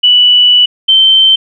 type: tone pair in turn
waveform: sine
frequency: 2960 / 3106 Hz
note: F#7 / G7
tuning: 0 / -17 cents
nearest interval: minor second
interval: 83 cents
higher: second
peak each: -3 dBFS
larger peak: neither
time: 0.03-0.66 / 0.88-1.36 s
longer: first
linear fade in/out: 10 ms
effects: none